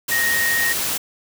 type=tone in noise; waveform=sine; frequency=1867 Hz; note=A#6; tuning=2 cents sharp; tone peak=-18 dBFS; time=0.11-0.73 s; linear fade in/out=10 ms; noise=white; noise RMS=-23 dBFS; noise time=0.08-0.98 s; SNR=+2 dB; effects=none